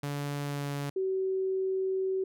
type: tone with pitch glide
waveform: sawtooth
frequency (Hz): 143.6 to 142.44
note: D3 to C#3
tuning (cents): -39 to +47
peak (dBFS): -28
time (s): 0.03-0.9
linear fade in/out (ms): 5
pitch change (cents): -14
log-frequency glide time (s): 0.45-0.68
type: tone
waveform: sine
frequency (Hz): 379.8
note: F#4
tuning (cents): +45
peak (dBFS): -27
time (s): 0.96-2.24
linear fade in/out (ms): 5
effects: none